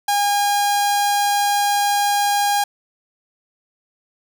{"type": "tone with notch filter", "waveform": "sawtooth", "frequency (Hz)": 814, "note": "G#5", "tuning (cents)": -35, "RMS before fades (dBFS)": -18, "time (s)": [0.08, 2.64], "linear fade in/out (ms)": 5, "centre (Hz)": 2100, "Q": 1.5, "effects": []}